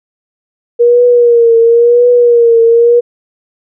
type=tone with vibrato; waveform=sine; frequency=473.2 Hz; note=A#4; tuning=26 cents sharp; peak=-3 dBFS; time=0.79-3.01 s; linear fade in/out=20 ms; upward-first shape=triangle; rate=0.96 Hz; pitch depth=61 cents each way; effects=none